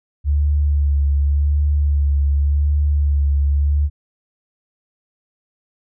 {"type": "tone with vibrato", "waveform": "sine", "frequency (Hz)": 72, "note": "D2", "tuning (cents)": -34, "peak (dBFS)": -13, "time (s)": [0.24, 3.9], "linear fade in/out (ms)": 50, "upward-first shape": "sine", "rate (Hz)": 0.88, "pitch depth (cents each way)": 30, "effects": []}